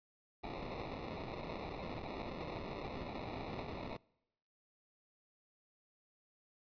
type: noise with sample-and-hold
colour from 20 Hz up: white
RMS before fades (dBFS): -44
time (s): 0.43-3.97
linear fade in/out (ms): 10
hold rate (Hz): 1575
effects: noise-tail reverb RT60 0.9 s tail -26 dB re dry + resampled to 11025 Hz